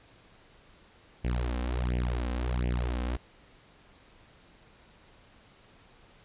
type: tone with flanger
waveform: sawtooth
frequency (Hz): 61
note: B1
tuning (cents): -21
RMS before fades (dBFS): -30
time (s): 1.24-3.17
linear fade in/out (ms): 10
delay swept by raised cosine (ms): 0.38 to 3.88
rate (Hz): 1.4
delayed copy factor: +1
effects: pink hiss -58 dBFS RMS until 6.24 s + resampled to 8000 Hz